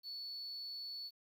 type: tone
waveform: triangle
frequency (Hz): 4435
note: C#8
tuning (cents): 0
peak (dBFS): -40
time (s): 0.03-1.11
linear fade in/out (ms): 50
effects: tanh soft clip ceiling -40 dBFS + 11-bit